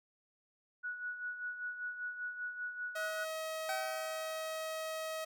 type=tone with tremolo; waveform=sine; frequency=1468 Hz; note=F#6; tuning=14 cents flat; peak=-36 dBFS; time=0.83-3.25 s; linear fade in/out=20 ms; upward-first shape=sine; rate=5.1 Hz; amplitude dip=60%
type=tone; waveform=sawtooth; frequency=636 Hz; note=D#5; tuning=38 cents sharp; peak=-34 dBFS; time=2.95-5.25 s; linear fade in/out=10 ms
type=tone with exponential decay; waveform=25% pulse; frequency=763 Hz; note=G5; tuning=47 cents flat; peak=-31 dBFS; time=3.69-4.94 s; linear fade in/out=1 ms; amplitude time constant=270 ms
effects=none